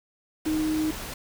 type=tone in noise; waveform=sine; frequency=311.1 Hz; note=D#4; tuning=in tune; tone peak=-23 dBFS; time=0.46-0.91 s; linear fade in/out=5 ms; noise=pink; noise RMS=-36 dBFS; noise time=0.45-1.14 s; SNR=+10 dB; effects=none